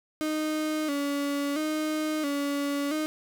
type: tone with vibrato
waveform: 35% pulse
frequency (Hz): 296.3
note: D4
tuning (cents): +15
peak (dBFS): -25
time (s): 0.21-3.06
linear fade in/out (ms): 0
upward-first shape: square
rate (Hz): 0.74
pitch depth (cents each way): 73
effects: none